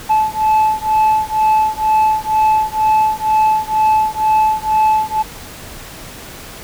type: beating tone pair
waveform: sine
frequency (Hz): 866 / 868.1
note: A5 / A5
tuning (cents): -28 / -24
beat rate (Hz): 2.1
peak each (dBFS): -12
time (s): 0.09-5.23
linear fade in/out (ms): 20
effects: tanh soft clip ceiling -8 dBFS + pink hiss -33 dBFS RMS until 6.63 s